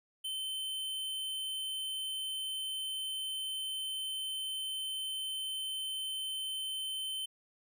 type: tone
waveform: square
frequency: 3078 Hz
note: G7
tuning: 32 cents flat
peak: -36 dBFS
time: 0.24-7.26 s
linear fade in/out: 10 ms
effects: none